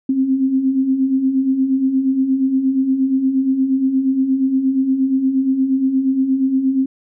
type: beating tone pair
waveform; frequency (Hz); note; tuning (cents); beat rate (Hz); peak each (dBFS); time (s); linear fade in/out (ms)
sine; 258.3 / 266.8; C4 / C4; -22 / +34; 8.5; -22 / -14; 0.09-6.86; 5
effects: none